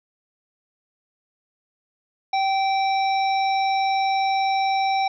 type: harmonic tone with a mistuned harmonic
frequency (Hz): 776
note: G5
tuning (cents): -18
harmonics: 1 / 3 / 5 / 7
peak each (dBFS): -19 / -29 / -33 / -36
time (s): 2.33-5.08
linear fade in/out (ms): 5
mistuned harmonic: 7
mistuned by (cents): +18
effects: none